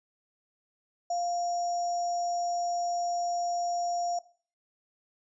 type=tone with sample-and-hold; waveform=sine; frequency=698.5 Hz; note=F5; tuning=in tune; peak=-27 dBFS; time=1.1-4.19 s; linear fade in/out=5 ms; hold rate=6300 Hz; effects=noise-tail reverb RT60 0.4 s tail -17 dB re dry + resampled to 22050 Hz

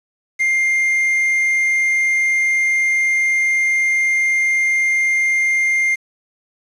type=tone with quantisation; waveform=triangle; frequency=2108 Hz; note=C7; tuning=12 cents sharp; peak=-12 dBFS; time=0.39-5.96 s; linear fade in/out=20 ms; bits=6; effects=low-pass 10000 Hz 12 dB/octave

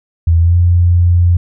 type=tone with pitch glide; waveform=sine; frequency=83.2 to 87.44 Hz; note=E2 to F2; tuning=+17 to +3 cents; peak=-6 dBFS; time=0.27-1.37 s; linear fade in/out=5 ms; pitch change=+86 cents; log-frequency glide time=0.39-0.56 s; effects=none

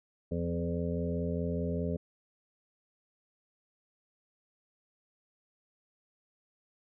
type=harmonic tone with a mistuned harmonic; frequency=84.9 Hz; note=F2; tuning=48 cents flat; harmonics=1 / 2 / 3 / 5 / 6 / 7; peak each=-36 / -34 / -38 / -38 / -40 / -42 dBFS; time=0.31-1.97 s; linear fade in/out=10 ms; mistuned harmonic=2; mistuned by=+19 cents; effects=none

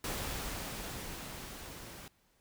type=noise with level ramp; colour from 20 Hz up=pink; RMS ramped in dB=-37 to -49 dBFS; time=0.04-2.08 s; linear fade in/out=2 ms; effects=pink hiss -71 dBFS RMS until 2.4 s

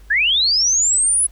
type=linear sweep; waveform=sine; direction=up; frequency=1600 to 10270 Hz; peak=-13 dBFS; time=0.1-1.27 s; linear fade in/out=10 ms; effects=added 50 Hz sine -40 dBFS peak until 1.31 s + pink hiss -54 dBFS RMS until 1.31 s

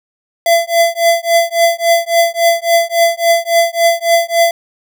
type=tone with tremolo; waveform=square; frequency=676 Hz; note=E5; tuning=43 cents sharp; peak=-6 dBFS; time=0.46-4.51 s; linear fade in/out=2 ms; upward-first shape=triangle; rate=3.6 Hz; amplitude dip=100%; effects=none

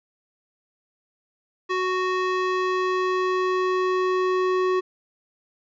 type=tone with band-pass filter sweep; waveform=square; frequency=370 Hz; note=F#4; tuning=in tune; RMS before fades=-23 dBFS; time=1.69-4.81 s; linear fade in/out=20 ms; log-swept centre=1400 to 750 Hz; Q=0.77; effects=resampled to 16000 Hz

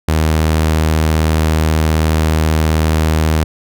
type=tone; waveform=sawtooth; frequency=78.7 Hz; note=D#2; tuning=20 cents sharp; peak=-7 dBFS; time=0.08-3.44 s; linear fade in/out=5 ms; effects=none

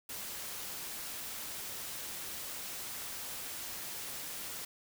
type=noise; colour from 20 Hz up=white; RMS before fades=-42 dBFS; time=0.09-4.65 s; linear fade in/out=5 ms; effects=none

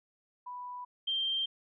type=tone pair in turn; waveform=sine; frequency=987.8 / 3161 Hz; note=B5 / G7; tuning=0 / +14 cents; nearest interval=octave + minor sixth; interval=2014 cents; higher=second; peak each=-39 / -29 dBFS; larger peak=second; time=0.46-0.85 / 1.07-1.46 s; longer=neither; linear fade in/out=10 ms; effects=none

